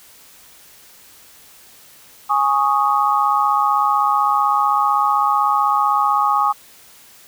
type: chord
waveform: sine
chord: Ab suspended fourth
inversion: none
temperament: equal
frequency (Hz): 830.6 / 1108.7 / 1244.5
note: Ab5 / Db6 / Eb6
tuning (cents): 0 / 0 / 0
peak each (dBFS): -18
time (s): 2.29-6.53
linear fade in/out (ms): 20
effects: white hiss -46 dBFS RMS until 7.27 s